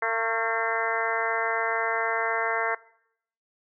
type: harmonic tone with a mistuned harmonic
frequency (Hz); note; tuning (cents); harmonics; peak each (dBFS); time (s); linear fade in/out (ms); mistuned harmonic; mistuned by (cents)
227; A#3; -46; 2 / 3 / 4 / 5 / 6 / 7 / 8 / 9; -32 / -32 / -32 / -32 / -32 / -32 / -32 / -32; 0.02-2.75; 5; 5; -40
effects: noise-tail reverb RT60 0.7 s tail -21 dB re dry